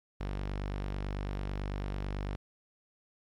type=tone; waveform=sawtooth; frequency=49.05 Hz; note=G1; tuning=2 cents sharp; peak=-30 dBFS; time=0.2-2.36 s; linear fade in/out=10 ms; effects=low-pass 4000 Hz 12 dB/octave + 12-bit